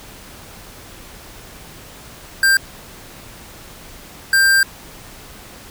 square tone bursts at uneven times, 1575 Hz, G6, 8 cents sharp, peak -11 dBFS, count 2, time 2.43-2.57 / 4.33-4.63 s, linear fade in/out 2 ms, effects pink hiss -39 dBFS RMS until 5.7 s

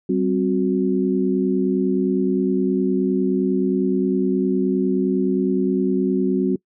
sine tone cluster, 193.4 / 263.1 / 366.1 Hz, G3 / C4 / F#4, -23 / +10 / -18 cents, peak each -21 dBFS, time 0.09-6.56 s, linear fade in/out 5 ms, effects noise-tail reverb RT60 0.1 s tail -23 dB re dry

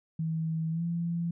sine tone with pitch glide, 161.1 to 169.7 Hz, E3 to F3, -39 to -49 cents, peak -28 dBFS, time 0.19-1.31 s, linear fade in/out 5 ms, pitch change +90 cents, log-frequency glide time 0.71-0.83 s, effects none

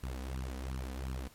sawtooth tone with flanger, 65 Hz, C2, 11 cents flat, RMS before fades -39 dBFS, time 0.03-1.28 s, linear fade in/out 5 ms, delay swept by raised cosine 0.69 to 4.09 ms, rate 2.8 Hz, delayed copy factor +0.8, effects pink hiss -60 dBFS RMS until 1.34 s + MP3 64 kbps

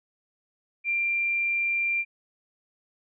sine tone, 2375 Hz, D7, 19 cents sharp, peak -23 dBFS, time 0.84-2.05 s, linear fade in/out 50 ms, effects none

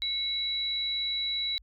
sine tone pair together, 2187 / 3919 Hz, C#7 / B7, -24 / -14 cents, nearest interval minor seventh, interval 1010 cents, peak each -39 / -28 dBFS, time 0.02-1.58 s, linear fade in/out 0 ms, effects added 50 Hz sine -54 dBFS peak until 1.62 s

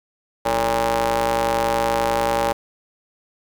sawtooth ring-modulated tone, 121 Hz, B2, 35 cents flat, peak -11 dBFS, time 0.45-2.53 s, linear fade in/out 10 ms, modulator 691 Hz, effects 8-bit

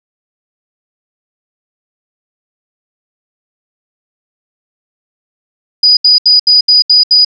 sine tone bursts, 4934 Hz, D#8, 15 cents flat, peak -3 dBFS, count 7, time 5.83-7.248 s, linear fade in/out 5 ms, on 140 ms, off 73 ms, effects none

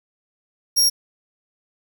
sawtooth tone, 5588 Hz, F8, in tune, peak -11 dBFS, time 0.76-0.9 s, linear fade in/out 20 ms, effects 8-bit

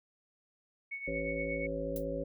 sine tone with tremolo, 2217 Hz, C#7, in tune, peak -35 dBFS, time 0.91-1.67 s, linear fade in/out 10 ms, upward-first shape triangle, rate 8.5 Hz, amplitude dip 70%
harmonic tone, 55 Hz, A1, in tune, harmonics 1 / 3 / 5 / 7 / 9 / 10, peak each -42 / -43 / -41 / -43 / -41 / -37 dBFS, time 1.07-2.24 s, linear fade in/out 10 ms
violet noise with exponential decay, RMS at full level -39 dBFS, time 1.96-2.05 s, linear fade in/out 2 ms, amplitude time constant 19 ms
effects none

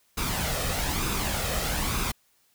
pink noise with flanger, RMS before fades -28 dBFS, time 0.17-2.12 s, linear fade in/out 10 ms, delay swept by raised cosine 0.79 to 1.63 ms, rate 1.1 Hz, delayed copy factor +0.5, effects white hiss -66 dBFS RMS until 2.54 s

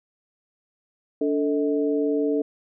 sine tone cluster, 289.3 / 443.3 / 634 Hz, D4 / A4 / D#5, -26 / +13 / +32 cents, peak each -23 / -23 / -32 dBFS, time 1.21-2.42 s, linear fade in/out 5 ms, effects none

